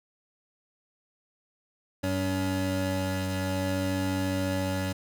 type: tone pair together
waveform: 25% pulse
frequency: 94.4 / 282.6 Hz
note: F#2 / C#4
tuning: +35 / +34 cents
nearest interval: octave + perfect fifth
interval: 1899 cents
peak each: -26 dBFS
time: 2.03-4.93 s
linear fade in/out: 10 ms
effects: none